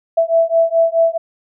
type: beating tone pair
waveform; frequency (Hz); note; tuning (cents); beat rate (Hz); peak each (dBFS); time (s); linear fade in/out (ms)
sine; 659.3 / 664; E5 / E5; 0 / +12; 4.7; -14; 0.17-1.18; 10
effects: none